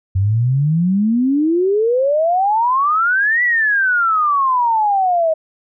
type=exponential two-way sweep; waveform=sine; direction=up then down; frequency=92.5 to 1981 to 626 Hz; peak=-12 dBFS; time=0.15-5.34 s; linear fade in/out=10 ms; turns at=3.43 s; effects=none